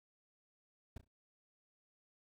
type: noise with echo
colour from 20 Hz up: brown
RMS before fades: -45 dBFS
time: 0.96-0.98 s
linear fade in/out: 5 ms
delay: 33 ms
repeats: 3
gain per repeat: -12 dB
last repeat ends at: 1.079 s
effects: none